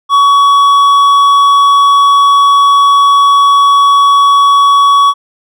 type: tone with hard clipping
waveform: sine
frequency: 1125 Hz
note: C#6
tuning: 25 cents sharp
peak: -5 dBFS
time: 0.09-5.14 s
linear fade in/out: 50 ms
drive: 6 dB
effects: none